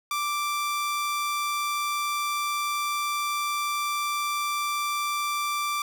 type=tone; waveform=sawtooth; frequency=1174.7 Hz; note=D6; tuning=in tune; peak=-22 dBFS; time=0.11-5.82 s; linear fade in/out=2 ms; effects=none